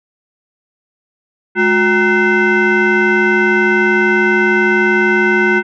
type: tone with frequency modulation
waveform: sine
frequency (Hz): 934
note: A#5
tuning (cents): +3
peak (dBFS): -8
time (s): 1.55-5.63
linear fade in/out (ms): 50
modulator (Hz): 573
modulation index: 2
effects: tanh soft clip ceiling -4 dBFS